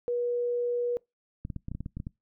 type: tone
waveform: sine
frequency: 483.1 Hz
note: B4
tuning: 38 cents flat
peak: -26 dBFS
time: 0.08-0.97 s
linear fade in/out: 0 ms
type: clicks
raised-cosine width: 5 ms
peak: -23 dBFS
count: 11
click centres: 1.451 / 1.502 / 1.563 / 1.684 / 1.716 / 1.75 / 1.806 / 1.861 / 1.97 / 2.001 / 2.069 s
effects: noise-tail reverb RT60 0.2 s tail -25 dB re dry